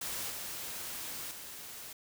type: noise with level steps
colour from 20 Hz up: white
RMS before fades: -38 / -41 / -46 dBFS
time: 0.01-1.93 s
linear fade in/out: 5 ms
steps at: 0.3 / 1.31 s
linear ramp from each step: 2 ms
effects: none